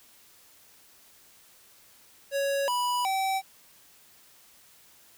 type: tone with pitch steps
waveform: square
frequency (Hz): 556 / 982 / 770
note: C#5 / B5 / G5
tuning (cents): +5 / -10 / -31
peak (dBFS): -26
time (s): 2.31-3.42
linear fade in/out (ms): 50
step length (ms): 370
effects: white hiss -57 dBFS RMS until 5.17 s